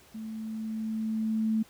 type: tone with level ramp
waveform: sine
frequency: 220 Hz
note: A3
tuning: in tune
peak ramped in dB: -36 to -23 dBFS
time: 0.14-1.63 s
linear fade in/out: 10 ms
effects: pink hiss -57 dBFS RMS until 1.69 s + high-pass 60 Hz 12 dB/octave